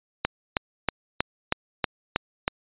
click train, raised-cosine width 0.3 ms, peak -5 dBFS, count 8, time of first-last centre 0.25-2.479 s, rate 3.14 Hz, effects resampled to 8000 Hz

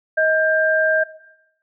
sine tone pair together, 631 / 1590 Hz, D#5 / G6, +24 / +24 cents, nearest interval octave + major third, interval 1600 cents, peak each -17 dBFS, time 0.17-1.04 s, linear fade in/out 10 ms, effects noise-tail reverb RT60 0.8 s tail -17 dB re dry

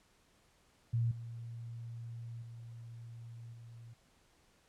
sine tone with level steps, 116.54 Hz, A#2, in tune, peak -29 / -42 / -46 / -49 dBFS, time 0.93-3.94 s, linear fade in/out 10 ms, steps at 1.11 / 2.42 / 3.53 s, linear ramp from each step 5 ms, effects pink hiss -69 dBFS RMS until 4.68 s + low-pass 10000 Hz 12 dB/octave

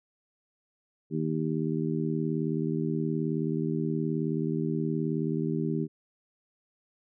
harmonic tone, 78.9 Hz, D#2, 25 cents sharp, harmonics 2 / 3 / 4 / 5, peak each -30 / -32 / -33 / -34 dBFS, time 1.1-5.88 s, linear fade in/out 50 ms, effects none

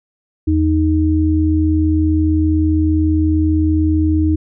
sine tone pair together, 82.41 / 311.1 Hz, E2 / D#4, 0 / 0 cents, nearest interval octave + major seventh, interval 2300 cents, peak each -14 dBFS, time 0.47-4.36 s, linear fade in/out 10 ms, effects none

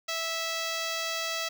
5% pulse tone with notch filter, 656 Hz, E5, 9 cents flat, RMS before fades -32 dBFS, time 0.08-1.49 s, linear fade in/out 10 ms, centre 8800 Hz, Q 1.2, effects none

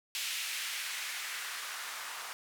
blue noise with band-pass filter sweep, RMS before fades -39 dBFS, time 0.15-2.33 s, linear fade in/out 0 ms, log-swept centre 2700 to 1100 Hz, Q 1.4, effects none

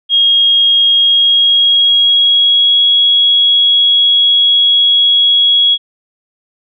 sine tone with pitch glide, 3265 to 3328 Hz, G#7 to G#7, -30 to +3 cents, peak -6 dBFS, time 0.09-5.78 s, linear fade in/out 50 ms, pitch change +33 cents, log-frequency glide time 0.94-2.82 s, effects none

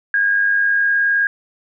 sine tone with amplitude modulation, 1629 Hz, G#6, 34 cents flat, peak -11 dBFS, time 0.14-1.27 s, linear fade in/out 2 ms, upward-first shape sine, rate 99.5 Hz, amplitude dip 45%, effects none

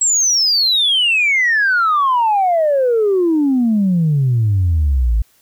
sine exponential sweep, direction down, 7790 to 51.9 Hz, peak -10 dBFS, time 0.01-5.22 s, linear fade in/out 5 ms, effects tanh soft clip ceiling -8 dBFS + white hiss -55 dBFS RMS until 5.41 s

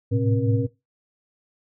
sine tone cluster, 106 / 110.9 / 129.2 / 269.7 / 477.1 Hz, G#2 / A2 / C3 / C#4 / A#4, +36 / +14 / -21 / -47 / +40 cents, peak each -28 / -21 / -28 / -26 / -28 dBFS, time 0.11-0.67 s, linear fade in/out 20 ms, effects noise-tail reverb RT60 0.2 s tail -17 dB re dry

